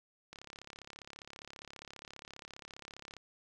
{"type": "click train", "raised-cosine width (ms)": 0.2, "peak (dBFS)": -30, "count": 100, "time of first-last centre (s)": [0.33, 3.167], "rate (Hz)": 34.9, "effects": ["12-bit"]}